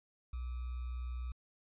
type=tone with sample-and-hold; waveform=sine; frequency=61.74 Hz; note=B1; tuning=in tune; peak=-37 dBFS; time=0.33-1.32 s; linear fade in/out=5 ms; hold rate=1225 Hz; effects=resampled to 8000 Hz